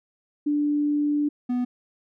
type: tone pair in turn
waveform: sine / triangle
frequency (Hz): 293.7 / 247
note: D4 / B3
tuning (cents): 0 / 0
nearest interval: minor third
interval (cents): 300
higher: first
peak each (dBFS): -20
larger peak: neither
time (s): 0.46-1.29 / 1.49-1.65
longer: first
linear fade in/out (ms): 10
effects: none